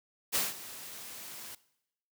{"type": "noise with ADSR envelope", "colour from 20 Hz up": "white", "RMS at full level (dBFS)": -28, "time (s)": [0.32, 1.55], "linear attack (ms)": 34, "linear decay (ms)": 180, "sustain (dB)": -17, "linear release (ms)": 4, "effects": ["noise-tail reverb RT60 0.8 s tail -19 dB re dry", "high-pass 100 Hz 12 dB/octave"]}